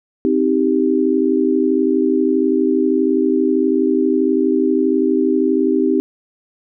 sine chord, C minor, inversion none, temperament just, 261.6 / 314 / 392.4 Hz, C4 / Eb4 / G4, 0 / +16 / +2 cents, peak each -17 dBFS, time 0.25-6 s, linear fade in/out 0 ms, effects none

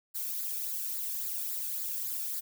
violet noise with flanger, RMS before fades -35 dBFS, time 0.14-2.41 s, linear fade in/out 20 ms, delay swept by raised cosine 0.33 to 1.02 ms, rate 3.6 Hz, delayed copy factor -0.6, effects none

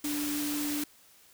sine tone in noise, 293.7 Hz, D4, in tune, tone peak -31 dBFS, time 0.04-0.84 s, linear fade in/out 5 ms, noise white, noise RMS -36 dBFS, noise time 0.04-0.84 s, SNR +2 dB, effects white hiss -59 dBFS RMS until 1.33 s

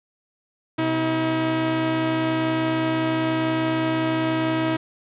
sawtooth tone pair together, 127 / 320 Hz, B2 / D#4, +49 / +49 cents, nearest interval octave + major third, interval 1600 cents, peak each -24 / -17 dBFS, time 0.78-4.77 s, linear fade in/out 10 ms, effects resampled to 8000 Hz + 7-bit

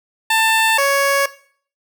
15% pulse tone pair in turn, 890 / 556.5 Hz, A5 / C#5, +20 / +7 cents, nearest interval minor sixth, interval 813 cents, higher first, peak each -7 dBFS, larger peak neither, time 0.3-0.78 / 0.78-1.26 s, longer neither, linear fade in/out 5 ms, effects noise-tail reverb RT60 0.5 s tail -17 dB re dry

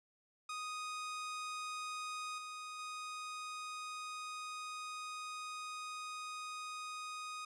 sawtooth tone with level steps, 1244.5 Hz, D#6, in tune, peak -37 / -41 / -39 dBFS, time 0.49-7.45 s, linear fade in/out 5 ms, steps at 2.38 / 2.79 s, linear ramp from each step 2 ms, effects resampled to 22050 Hz + 13-bit

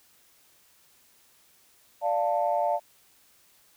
sine chord, D minor, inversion none, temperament equal with one note detuned, 587.3 / 698.5 / 885.6 Hz, D5 / F5 / A5, 0 / 0 / +11 cents, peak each -27 / -26 / -28 dBFS, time 2.01-2.8 s, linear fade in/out 50 ms, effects tanh soft clip ceiling -13 dBFS + white hiss -61 dBFS RMS until 3.76 s

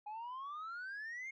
sine exponential sweep, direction up, 823 to 2170 Hz, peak -40 dBFS, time 0.06-1.31 s, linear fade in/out 10 ms, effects tanh soft clip ceiling -41 dBFS

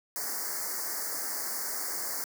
white band-stop noise, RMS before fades -34 dBFS, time 0.16-2.24 s, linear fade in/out 0 ms, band 2100 to 4500 Hz, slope 96 dB/octave, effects high-pass 300 Hz 12 dB/octave

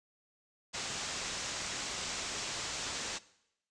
white low-pass noise, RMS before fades -39 dBFS, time 0.73-3.19 s, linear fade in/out 20 ms, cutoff 7700 Hz, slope 48 dB/octave, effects noise-tail reverb RT60 0.8 s tail -19 dB re dry + resampled to 22050 Hz

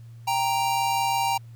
square tone pair together, 786.6 / 932.3 Hz, G5 / A#5, +6 / 0 cents, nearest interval minor third, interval 294 cents, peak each -26 / -25 dBFS, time 0.27-1.38 s, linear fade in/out 10 ms, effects added 116 Hz sine -41 dBFS peak until 1.55 s + pink hiss -63 dBFS RMS until 1.55 s

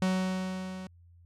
45% pulse tone with level ramp, 186.5 Hz, F#3, 14 cents sharp, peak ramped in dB -24 to -39 dBFS, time 0.02-0.87 s, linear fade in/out 2 ms, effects added 86 Hz sine -54 dBFS peak until 1.25 s + low-pass 8000 Hz 12 dB/octave

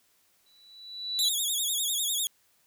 sine tone with exponential growth, 3951 Hz, B7, in tune, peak -22 dBFS, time 0.46-1.29 s, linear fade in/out 5 ms, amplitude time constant 180 ms
15% pulse tone with vibrato, 3520 Hz, A7, in tune, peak -20 dBFS, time 1.19-2.27 s, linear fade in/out 0 ms, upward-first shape sine, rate 10 Hz, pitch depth 120 cents each way
effects white hiss -67 dBFS RMS until 2.66 s

